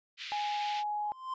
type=band-pass noise; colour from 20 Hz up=white; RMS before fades=-42 dBFS; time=0.17-0.84 s; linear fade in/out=50 ms; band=2000 to 3800 Hz; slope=24 dB/octave
type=tone with pitch glide; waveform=sine; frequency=830.6 to 835.9 Hz; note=G#5 to G#5; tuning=0 to +11 cents; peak=-31 dBFS; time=0.32-1.12 s; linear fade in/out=0 ms; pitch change=+11 cents; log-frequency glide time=0.64-0.83 s
type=tone with exponential growth; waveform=triangle; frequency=1041 Hz; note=C6; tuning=9 cents flat; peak=-29 dBFS; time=0.96-1.34 s; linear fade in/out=5 ms; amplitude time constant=81 ms
effects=resampled to 16000 Hz